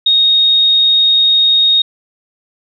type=tone; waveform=sine; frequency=3729 Hz; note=A#7; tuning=in tune; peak=-7 dBFS; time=0.06-1.82 s; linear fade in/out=5 ms; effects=none